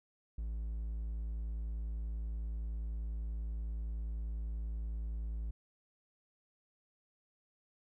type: tone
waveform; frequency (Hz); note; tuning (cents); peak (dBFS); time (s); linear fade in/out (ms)
triangle; 55.2; A1; +6; -34; 0.38-5.51; 5
effects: none